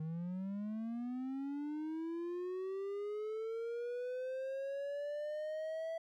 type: linear sweep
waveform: triangle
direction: up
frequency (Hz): 154.8 to 659.3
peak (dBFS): -36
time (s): 0-5.98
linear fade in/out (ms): 5
effects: none